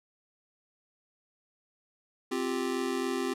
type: chord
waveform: square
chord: C suspended fourth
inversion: none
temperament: just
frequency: 261.6 / 348.8 / 392.4 Hz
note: C4 / F4 / G4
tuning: 0 / -2 / +2 cents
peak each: -34 / -35 / -34 dBFS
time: 2.31-3.34 s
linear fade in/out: 10 ms
effects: low-pass 11000 Hz 12 dB/octave